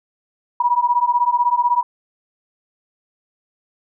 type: beating tone pair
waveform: sine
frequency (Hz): 960 / 976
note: B5 / B5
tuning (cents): -49 / -21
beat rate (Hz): 16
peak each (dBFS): -17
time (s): 0.6-1.83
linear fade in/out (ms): 5
effects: none